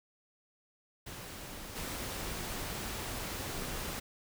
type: noise with level steps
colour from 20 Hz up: pink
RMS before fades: -45 / -39 dBFS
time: 1.06-4 s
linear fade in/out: 10 ms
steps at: 1.75 s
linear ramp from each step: 20 ms
effects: none